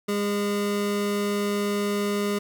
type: tone pair together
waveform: square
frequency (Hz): 204 / 408.7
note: G#3 / G#4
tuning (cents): -31 / -28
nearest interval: octave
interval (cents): 1203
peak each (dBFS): -27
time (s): 0.08-2.39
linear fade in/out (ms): 10
effects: none